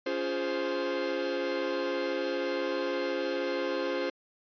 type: chord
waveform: 45% pulse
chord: Db major seventh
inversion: none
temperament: equal with one note detuned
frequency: 281.2 / 349.2 / 415.3 / 523.3 Hz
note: Db4 / F4 / Ab4 / C5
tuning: +25 / 0 / 0 / 0 cents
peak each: -37 / -35 / -37 / -32 dBFS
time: 0.06-4.1 s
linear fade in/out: 5 ms
effects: resampled to 11025 Hz